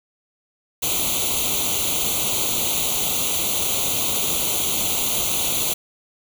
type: noise with comb filter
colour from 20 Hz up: white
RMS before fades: -22 dBFS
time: 0.82-5.74 s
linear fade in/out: 10 ms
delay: 0.29 ms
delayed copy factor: +1
effects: none